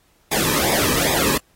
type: noise with flanger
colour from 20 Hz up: pink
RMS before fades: -20 dBFS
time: 0.31-1.38 s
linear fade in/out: 10 ms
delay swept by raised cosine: 0.68 to 1.44 ms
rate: 2.5 Hz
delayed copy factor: -0.9
effects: pink hiss -60 dBFS RMS until 1.55 s + AAC 48 kbps